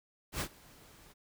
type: noise with ADSR envelope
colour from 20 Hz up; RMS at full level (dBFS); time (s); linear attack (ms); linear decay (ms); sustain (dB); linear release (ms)
pink; -34; 0.32-1.14; 86; 73; -24; 26
effects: none